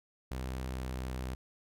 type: tone with pitch glide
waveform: sawtooth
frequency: 64.2 to 63.79 Hz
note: C2 to C2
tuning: -32 to -43 cents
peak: -32 dBFS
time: 0.31-1.35 s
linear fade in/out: 5 ms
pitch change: -11 cents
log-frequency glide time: 0.67-0.89 s
effects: none